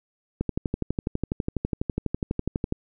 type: click train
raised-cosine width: 3 ms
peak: -12 dBFS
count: 29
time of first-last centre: 0.41-2.724 s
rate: 12.1 Hz
effects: none